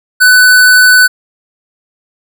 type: tone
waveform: square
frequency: 1498 Hz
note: F#6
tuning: 21 cents sharp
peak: -3 dBFS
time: 0.2-1.08 s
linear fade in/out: 20 ms
effects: none